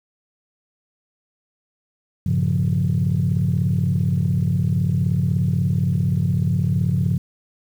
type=chord; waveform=sine; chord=G half-diminished seventh; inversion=none; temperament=equal with one note detuned; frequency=98 / 115.07 / 138.59 / 174.61 Hz; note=G2 / Bb2 / Db3 / F3; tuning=0 / -22 / 0 / 0 cents; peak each=-21 / -26 / -20 / -21 dBFS; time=2.26-7.18 s; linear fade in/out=5 ms; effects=tanh soft clip ceiling -10 dBFS + 8-bit